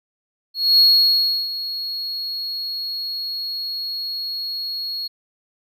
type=tone with ADSR envelope; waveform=triangle; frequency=4318 Hz; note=C#8; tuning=46 cents flat; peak=-8 dBFS; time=0.54-5.08 s; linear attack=250 ms; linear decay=690 ms; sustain=-15 dB; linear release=14 ms; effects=none